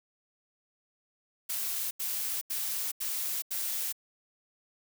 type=noise bursts; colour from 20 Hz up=blue; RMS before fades=-33 dBFS; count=5; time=1.49-3.926 s; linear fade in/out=10 ms; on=420 ms; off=84 ms; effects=none